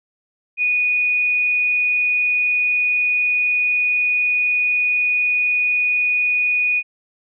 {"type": "tone", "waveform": "sine", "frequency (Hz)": 2469, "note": "D#7", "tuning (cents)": -14, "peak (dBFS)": -15, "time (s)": [0.57, 6.83], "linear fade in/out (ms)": 50, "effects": []}